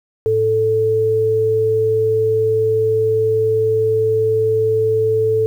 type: tone pair together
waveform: sine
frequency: 109.4 / 440 Hz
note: A2 / A4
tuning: -9 / 0 cents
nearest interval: 2 octaves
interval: 2409 cents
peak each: -23 / -13 dBFS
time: 0.26-5.46 s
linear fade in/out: 0 ms
effects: 8-bit